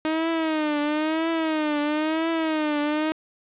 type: tone with vibrato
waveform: sawtooth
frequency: 311.1 Hz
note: D#4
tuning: in tune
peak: -18 dBFS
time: 0.05-3.12 s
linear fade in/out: 0 ms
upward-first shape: triangle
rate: 1 Hz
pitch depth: 110 cents each way
effects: resampled to 8000 Hz + 8-bit